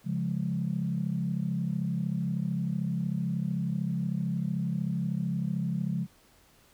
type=chord; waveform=sine; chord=Db major; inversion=none; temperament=equal; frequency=138.59 / 174.61 / 207.7 Hz; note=Db3 / F3 / Ab3; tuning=0 / 0 / 0 cents; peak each=-32 / -30 / -33 dBFS; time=0.04-6.07 s; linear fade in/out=50 ms; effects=tanh soft clip ceiling -18 dBFS + pink hiss -61 dBFS RMS until 6.73 s

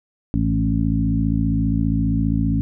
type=harmonic tone with a mistuned harmonic; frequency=55 Hz; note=A1; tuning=in tune; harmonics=1 / 2 / 3 / 4 / 5; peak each=-23 / -23 / -23 / -23 / -23 dBFS; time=0.34-2.61 s; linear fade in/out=0 ms; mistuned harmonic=2; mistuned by=-32 cents; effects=none

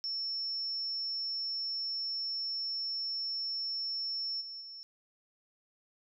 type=tone with level steps; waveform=sine; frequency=5400 Hz; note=E8; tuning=41 cents sharp; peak=-33 / -41 / -44 dBFS; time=0.04-4.83 s; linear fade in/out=0 ms; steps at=4.4 / 4.6 s; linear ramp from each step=20 ms; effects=none

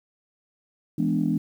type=chord; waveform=sine; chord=E dominant seventh; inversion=none; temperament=equal; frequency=164.81 / 207.7 / 246.9 / 293.7 Hz; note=E3 / G#3 / B3 / D4; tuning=0 / 0 / 0 / 0 cents; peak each=-26 dBFS; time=0.98-1.38 s; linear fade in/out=5 ms; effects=tanh soft clip ceiling -11 dBFS + 9-bit

